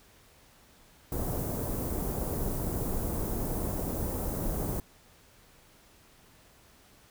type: band-stop noise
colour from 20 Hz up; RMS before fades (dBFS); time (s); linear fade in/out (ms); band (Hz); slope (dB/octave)
pink; -32; 1.12-4.8; 2; 630 to 14000; 12
effects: pink hiss -59 dBFS RMS until 7.1 s